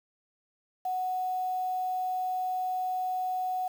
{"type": "tone with quantisation", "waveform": "sine", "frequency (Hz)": 740, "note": "F#5", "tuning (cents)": 0, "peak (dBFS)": -28, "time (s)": [0.85, 3.68], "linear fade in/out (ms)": 5, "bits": 8, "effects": []}